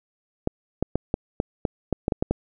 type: clicks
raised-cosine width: 2 ms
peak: -8 dBFS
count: 11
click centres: 0.474 / 0.826 / 0.956 / 1.141 / 1.401 / 1.652 / 1.927 / 2.081 / 2.122 / 2.225 / 2.31 s
effects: none